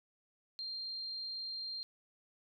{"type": "tone", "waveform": "sine", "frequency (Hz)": 4186, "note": "C8", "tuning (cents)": 0, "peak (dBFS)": -39, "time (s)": [0.59, 1.83], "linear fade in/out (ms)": 0, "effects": []}